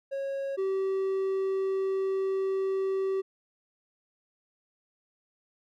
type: tone pair in turn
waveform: triangle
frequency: 548 / 384.9 Hz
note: C#5 / G4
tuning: -20 / -32 cents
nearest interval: tritone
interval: 612 cents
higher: first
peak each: -28 / -24 dBFS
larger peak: second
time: 0.11-0.57 / 0.57-3.22 s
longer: second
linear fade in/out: 20 ms
effects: none